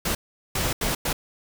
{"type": "noise bursts at uneven times", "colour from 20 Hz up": "pink", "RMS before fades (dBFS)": -25, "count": 4, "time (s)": [[0.05, 0.15], [0.55, 0.73], [0.81, 0.95], [1.05, 1.13]], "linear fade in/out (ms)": 5, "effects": []}